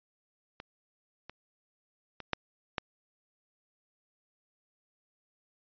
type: clicks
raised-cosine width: 0.3 ms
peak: -26 / -27 / -25 / -12 / -14 dBFS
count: 5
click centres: 0.601 / 1.296 / 2.203 / 2.333 / 2.782 s
effects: resampled to 11025 Hz